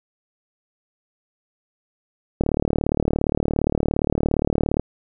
click train, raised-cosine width 2 ms, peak -6 dBFS, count 90, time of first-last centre 2.41-4.796 s, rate 37.3 Hz, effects none

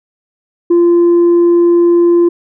sine tone, 344.9 Hz, F4, 22 cents flat, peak -3 dBFS, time 0.7-2.29 s, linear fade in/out 10 ms, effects tanh soft clip ceiling -4 dBFS

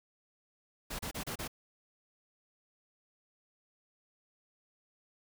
pink noise bursts, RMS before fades -39 dBFS, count 5, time 0.9-1.479 s, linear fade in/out 10 ms, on 91 ms, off 31 ms, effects none

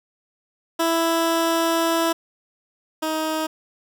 15% pulse tone pair in turn, 330.9 / 314.7 Hz, E4 / D#4, +7 / +20 cents, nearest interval minor second, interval 87 cents, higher first, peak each -12 / -16 dBFS, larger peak first, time 0.79-2.13 / 3.02-3.47 s, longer first, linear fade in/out 10 ms, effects none

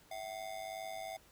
square ring-modulated tone, 708 Hz, F5, 23 cents sharp, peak -39 dBFS, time 0.11-1.17 s, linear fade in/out 5 ms, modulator 51.2 Hz, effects pink hiss -64 dBFS RMS until 1.31 s

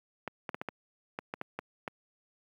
clicks, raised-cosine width 0.5 ms, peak -20 dBFS, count 10, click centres 0.277 / 0.492 / 0.545 / 0.615 / 0.687 / 1.189 / 1.339 / 1.414 / 1.59 / 1.878 s, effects high-pass 150 Hz 12 dB/octave + 10-bit

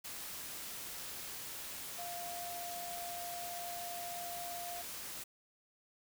sine tone in noise, 698.5 Hz, F5, in tune, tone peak -43 dBFS, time 1.98-4.82 s, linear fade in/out 10 ms, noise white, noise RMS -45 dBFS, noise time 0.04-5.24 s, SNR -1 dB, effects none

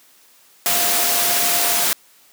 sine tone in noise, 698.5 Hz, F5, in tune, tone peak -27 dBFS, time 0.66-1.84 s, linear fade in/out 0 ms, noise white, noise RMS -18 dBFS, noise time 0.66-1.93 s, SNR -12 dB, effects white hiss -52 dBFS RMS until 2.32 s + high-pass 200 Hz 12 dB/octave

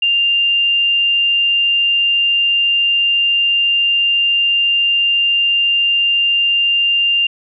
sine tone, 2794 Hz, F7, in tune, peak -11 dBFS, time 0.02-7.27 s, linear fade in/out 5 ms, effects none

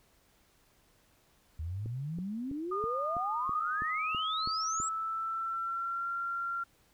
sine exponential sweep, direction up, 75.8 to 7902 Hz, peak -34 dBFS, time 1.59-4.89 s, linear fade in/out 5 ms
click train, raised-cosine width 3 ms, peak -30 dBFS, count 10, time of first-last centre 1.86-4.801 s, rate 3.06 Hz
sine tone with pitch glide, 1220 to 1377.3 Hz, D#6 to F6, -34 to -24 cents, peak -32 dBFS, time 2.71-6.64 s, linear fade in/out 10 ms, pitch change +210 cents, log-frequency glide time 3.24-6.09 s
effects pink hiss -67 dBFS RMS until 6.93 s

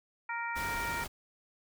harmonic tone, 466.8 Hz, A#4, 2 cents sharp, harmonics 2 / 3 / 4 / 5, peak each -37 / -39 / -40 / -41 dBFS, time 0.29-1.04 s, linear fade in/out 5 ms
pink noise, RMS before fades -40 dBFS, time 0.55-1.08 s, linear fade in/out 20 ms
effects none

